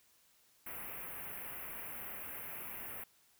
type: band-stop noise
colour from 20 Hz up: white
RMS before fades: -45 dBFS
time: 0.66-3.04 s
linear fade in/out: 5 ms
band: 2700 to 11000 Hz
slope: 48 dB/octave
effects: white hiss -69 dBFS RMS until 3.39 s